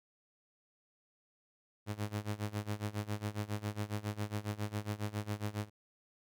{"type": "tone with tremolo", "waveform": "sawtooth", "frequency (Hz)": 104.7, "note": "G#2", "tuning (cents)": 15, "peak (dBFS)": -29, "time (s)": [1.86, 5.7], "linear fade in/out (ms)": 50, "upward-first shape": "sine", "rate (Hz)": 7.3, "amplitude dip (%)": 90, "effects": []}